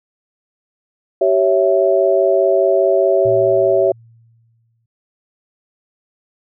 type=chord; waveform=sine; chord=C# diminished; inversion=second; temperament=equal with one note detuned; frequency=385.9 / 554.4 / 659.3 Hz; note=G4 / C#5 / E5; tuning=-27 / 0 / 0 cents; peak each=-15 dBFS; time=1.21-3.92 s; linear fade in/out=5 ms
type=tone with exponential decay; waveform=sine; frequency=114.8 Hz; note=A#2; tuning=26 cents flat; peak=-23 dBFS; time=3.25-4.86 s; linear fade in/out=5 ms; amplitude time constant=350 ms
effects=none